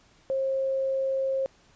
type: tone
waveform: sine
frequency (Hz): 535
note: C5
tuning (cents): +38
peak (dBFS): -24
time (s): 0.3-1.46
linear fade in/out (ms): 0
effects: pink hiss -60 dBFS RMS until 1.75 s + resampled to 16000 Hz